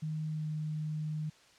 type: tone with pitch glide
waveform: sine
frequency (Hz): 155.56 to 153.95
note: D#3 to D#3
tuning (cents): 0 to -18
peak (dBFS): -33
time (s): 0.02-1.3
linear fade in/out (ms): 10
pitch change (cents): -18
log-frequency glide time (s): 0.29-0.47
effects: white hiss -61 dBFS RMS until 1.58 s + low-pass 6000 Hz 12 dB/octave